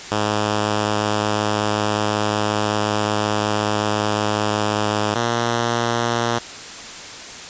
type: tone pair in turn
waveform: 5% pulse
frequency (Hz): 105.4 / 117.53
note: G#2 / A#2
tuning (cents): +26 / +15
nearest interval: major second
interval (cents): 189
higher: second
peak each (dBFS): -7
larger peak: neither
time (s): 0.11-5.15 / 5.15-6.39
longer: first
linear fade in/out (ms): 10
effects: white hiss -34 dBFS RMS until 7.49 s + resampled to 16000 Hz